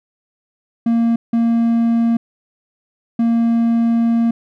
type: tone bursts at uneven times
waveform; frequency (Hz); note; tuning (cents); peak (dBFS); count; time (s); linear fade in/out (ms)
triangle; 231.5; A#3; -12; -10; 3; 0.86-1.16 / 1.33-2.17 / 3.19-4.31; 5
effects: none